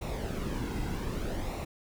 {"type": "noise with flanger", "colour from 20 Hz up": "brown", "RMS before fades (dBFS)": -34, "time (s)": [0.01, 1.65], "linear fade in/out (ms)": 10, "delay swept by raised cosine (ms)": [0.62, 1.72], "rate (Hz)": 0.64, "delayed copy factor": -0.55, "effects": []}